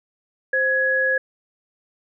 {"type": "tone pair together", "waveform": "sine", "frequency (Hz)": [523.3, 1674.4], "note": ["C5", "G#6"], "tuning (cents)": [0, 14], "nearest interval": "octave + minor sixth", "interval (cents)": 2014, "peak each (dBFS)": [-23, -18], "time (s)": [0.53, 1.18], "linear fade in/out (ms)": 5, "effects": []}